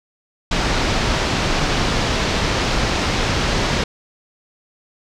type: low-pass noise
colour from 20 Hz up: pink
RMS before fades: -19 dBFS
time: 0.51-3.84 s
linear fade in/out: 5 ms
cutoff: 5800 Hz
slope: 24 dB/octave
effects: none